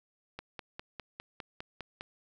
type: click train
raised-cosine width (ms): 0.3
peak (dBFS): -24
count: 9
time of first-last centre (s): 0.39-2.009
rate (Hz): 4.94
effects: none